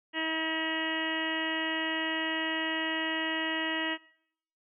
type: harmonic tone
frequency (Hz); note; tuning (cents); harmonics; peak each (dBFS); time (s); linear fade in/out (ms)
320; D#4; +49; 1 / 2 / 3 / 4 / 5 / 6 / 7 / 8 / 9 / 10; -35 / -40 / -39 / -45 / -43 / -33 / -45 / -43 / -35 / -44; 0.13-3.98; 50
effects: noise-tail reverb RT60 0.7 s tail -21 dB re dry